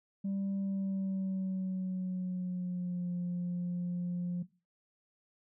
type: tone with pitch glide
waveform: sine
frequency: 196 to 176.65 Hz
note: G3 to F3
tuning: 0 to +20 cents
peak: -30 dBFS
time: 0.24-4.43 s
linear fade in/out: 10 ms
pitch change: -180 cents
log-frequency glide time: 0.57-3.12 s
effects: noise-tail reverb RT60 0.3 s tail -18 dB re dry + tanh soft clip ceiling -30 dBFS